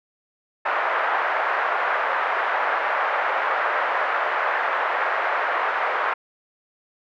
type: band-pass noise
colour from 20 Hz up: white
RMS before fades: -23 dBFS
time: 0.65-6.14 s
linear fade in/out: 10 ms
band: 560 to 1700 Hz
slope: 24 dB/octave
effects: none